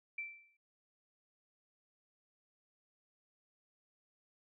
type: tone with exponential decay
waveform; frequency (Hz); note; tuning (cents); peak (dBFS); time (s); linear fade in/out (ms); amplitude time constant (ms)
sine; 2338; D7; -8; -36; 0.18-0.57; 5; 84
effects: none